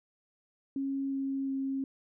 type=tone with pitch steps; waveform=sine; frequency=273.1 / 271.4 / 269.7 Hz; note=C#4 / C#4 / C#4; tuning=-26 / -36 / -47 cents; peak=-30 dBFS; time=0.76-1.84 s; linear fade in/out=2 ms; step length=360 ms; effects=none